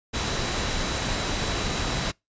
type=tone in noise; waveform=sine; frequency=3926 Hz; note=B7; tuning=11 cents flat; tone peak=-38 dBFS; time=0.13-2.12 s; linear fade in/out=20 ms; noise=pink; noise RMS=-27 dBFS; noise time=0.13-2.12 s; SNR=-14 dB; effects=noise-tail reverb RT60 0.2 s tail -26 dB re dry + resampled to 16000 Hz

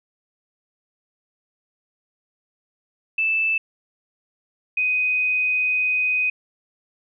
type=tone pair in turn; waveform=sine; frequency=2637 / 2502 Hz; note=E7 / D#7; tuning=0 / +9 cents; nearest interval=minor second; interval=91 cents; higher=first; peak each=-18 dBFS; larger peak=neither; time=3.18-3.58 / 4.77-6.3 s; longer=second; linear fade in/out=5 ms; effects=none

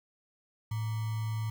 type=tone with sample-and-hold; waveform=sine; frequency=110 Hz; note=A2; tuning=in tune; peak=-30 dBFS; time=0.71-1.5 s; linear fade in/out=5 ms; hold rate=1050 Hz; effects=none

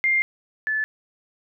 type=tone pair in turn; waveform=sine; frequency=2109 / 1737.2 Hz; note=C7 / A6; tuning=+13 / -23 cents; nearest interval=minor third; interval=336 cents; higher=first; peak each=-17 / -21 dBFS; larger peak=first; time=0.04-0.22 / 0.67-0.84 s; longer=first; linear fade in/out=0 ms; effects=none

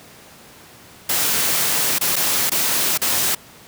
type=noise with dropouts; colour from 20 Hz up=white; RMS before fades=-19 dBFS; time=1.09-3.35 s; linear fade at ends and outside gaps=5 ms; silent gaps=1.985-2.01 / 2.158-2.163 / 2.497-2.516 / 2.976-3.016 s; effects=pink hiss -44 dBFS RMS until 3.67 s + high-pass 100 Hz 12 dB/octave

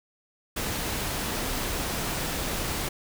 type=noise; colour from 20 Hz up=pink; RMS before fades=-30 dBFS; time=0.56-2.89 s; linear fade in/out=10 ms; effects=none

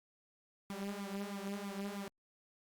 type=tone with flanger; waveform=sawtooth; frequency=199.6 Hz; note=G3; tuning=32 cents sharp; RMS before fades=-42 dBFS; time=0.7-2.08 s; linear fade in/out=0 ms; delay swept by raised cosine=0.85 to 5.45 ms; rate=3.1 Hz; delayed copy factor=+0.75; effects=Opus 48 kbps

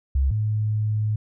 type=tone pair in turn; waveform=sine; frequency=67.5 / 107.15 Hz; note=C#2 / A2; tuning=-45 / -45 cents; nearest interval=minor sixth; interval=800 cents; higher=second; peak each=-17 / -20 dBFS; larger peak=first; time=0.15-0.31 / 0.31-1.16 s; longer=second; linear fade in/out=5 ms; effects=none

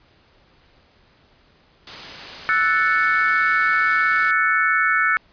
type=noise; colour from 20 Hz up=white; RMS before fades=-34 dBFS; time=1.87-4.31 s; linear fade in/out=2 ms
type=chord; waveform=sine; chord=F# minor seventh; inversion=third; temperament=equal; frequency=1318.5 / 1480 / 1760 / 2217 Hz; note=E6 / F#6 / A6 / C#7; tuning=0 / 0 / 0 / 0 cents; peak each=-21 / -20 / -21 / -23 dBFS; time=2.49-5.17 s; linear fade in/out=0 ms
effects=pink hiss -56 dBFS RMS until 5.32 s + resampled to 11025 Hz

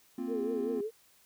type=chord; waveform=triangle; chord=Bb suspended second; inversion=none; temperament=equal; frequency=233.1 / 261.6 / 349.2 Hz; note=Bb3 / C4 / F4; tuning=0 / 0 / 0 cents; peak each=-37 / -34 / -38 dBFS; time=0.18-0.81 s; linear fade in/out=5 ms
type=tone with vibrato; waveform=sine; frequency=430 Hz; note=A4; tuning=40 cents flat; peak=-32 dBFS; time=0.27-0.91 s; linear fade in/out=50 ms; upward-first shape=triangle; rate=5.1 Hz; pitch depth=130 cents each way
effects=white hiss -64 dBFS RMS until 1.25 s

